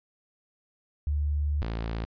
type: tone pair in turn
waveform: sine / sawtooth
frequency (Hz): 73.42 / 56.19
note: D2 / A1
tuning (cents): 0 / +37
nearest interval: perfect fourth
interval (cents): 463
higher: first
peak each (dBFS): -24 / -26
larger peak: first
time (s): 1.07-1.62 / 1.62-2.05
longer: first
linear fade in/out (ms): 0
effects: resampled to 11025 Hz